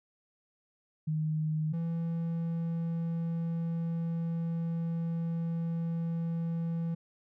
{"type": "tone pair in turn", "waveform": ["sine", "triangle"], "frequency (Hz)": [155.56, 166.58], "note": ["D#3", "E3"], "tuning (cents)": [0, 18], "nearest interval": "minor second", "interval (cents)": 118, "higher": "second", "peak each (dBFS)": -28, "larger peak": "neither", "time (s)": [[1.07, 1.73], [1.73, 6.95]], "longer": "second", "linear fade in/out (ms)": 10, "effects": []}